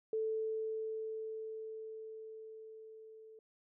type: tone with level ramp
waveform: sine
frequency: 440 Hz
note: A4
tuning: in tune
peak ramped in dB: -32 to -53 dBFS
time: 0.13-3.39 s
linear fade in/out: 2 ms
effects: none